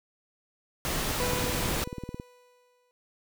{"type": "noise", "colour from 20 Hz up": "pink", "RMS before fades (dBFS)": -30, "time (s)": [0.85, 1.84], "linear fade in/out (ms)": 0}
{"type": "tone with exponential decay", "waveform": "30% pulse", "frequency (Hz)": 493.9, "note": "B4", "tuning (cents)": 0, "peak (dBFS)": -26, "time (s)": [1.2, 2.91], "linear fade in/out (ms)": 0, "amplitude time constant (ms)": 370}
{"type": "click train", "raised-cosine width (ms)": 3, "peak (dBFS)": -22, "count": 18, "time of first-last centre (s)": [1.28, 2.199], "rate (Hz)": 18.5}
{"effects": []}